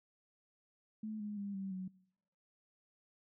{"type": "tone with pitch steps", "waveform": "sine", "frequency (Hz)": [216.2, 208.4, 200.8, 193.5, 186.48], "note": ["A3", "G#3", "G3", "G3", "F#3"], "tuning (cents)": [-30, 6, 42, -22, 14], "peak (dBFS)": -39, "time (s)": [1.03, 1.88], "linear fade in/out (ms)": 5, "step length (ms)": 170, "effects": ["noise-tail reverb RT60 0.8 s tail -24 dB re dry"]}